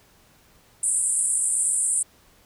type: band-pass noise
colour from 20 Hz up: white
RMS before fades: -23 dBFS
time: 0.83-2.03 s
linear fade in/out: 5 ms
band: 8100 to 9700 Hz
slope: 96 dB/octave
effects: pink hiss -57 dBFS RMS until 2.45 s